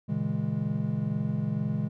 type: chord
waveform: triangle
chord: A# half-diminished seventh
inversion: none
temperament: equal with one note detuned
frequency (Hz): 116.54 / 138.59 / 160.77 / 207.7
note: A#2 / C#3 / E3 / G#3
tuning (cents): 0 / 0 / -43 / 0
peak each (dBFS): -32 / -30 / -30 / -29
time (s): 0.08-1.89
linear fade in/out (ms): 20
effects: none